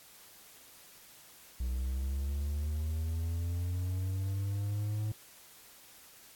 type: linear sweep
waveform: triangle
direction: up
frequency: 60.8 to 107.8 Hz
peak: -29 dBFS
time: 1.6-5.12 s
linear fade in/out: 5 ms
effects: white hiss -56 dBFS RMS until 6.35 s + AAC 64 kbps